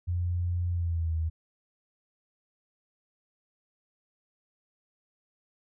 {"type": "tone with pitch glide", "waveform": "sine", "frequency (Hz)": [87.8, 80.51], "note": ["F2", "E2"], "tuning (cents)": [10, -40], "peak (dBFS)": -26, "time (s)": [0.07, 1.3], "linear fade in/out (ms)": 20, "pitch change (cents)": -150, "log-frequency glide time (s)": [0.7, 1.14], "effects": []}